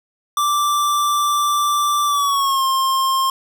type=tone with pitch glide; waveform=square; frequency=1173 to 1063.3 Hz; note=D6 to C6; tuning=-2 to +28 cents; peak=-16 dBFS; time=0.37-3.3 s; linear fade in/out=2 ms; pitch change=-170 cents; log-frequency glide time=2.05-2.64 s; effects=none